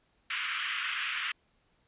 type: band-pass noise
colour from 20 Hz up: white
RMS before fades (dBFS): -34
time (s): 0.3-1.32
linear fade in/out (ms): 5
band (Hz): 1200 to 3200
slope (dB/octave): 48
effects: pink hiss -71 dBFS RMS until 1.87 s + resampled to 8000 Hz